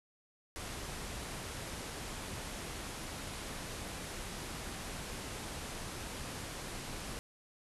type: low-pass noise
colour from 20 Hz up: pink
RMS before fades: -43 dBFS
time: 0.56-7.19 s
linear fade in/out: 0 ms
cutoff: 12000 Hz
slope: 96 dB/octave
effects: none